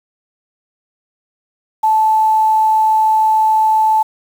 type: tone with quantisation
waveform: sine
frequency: 873 Hz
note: A5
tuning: 14 cents flat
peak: -9 dBFS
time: 1.83-4.03 s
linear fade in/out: 10 ms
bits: 6
effects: none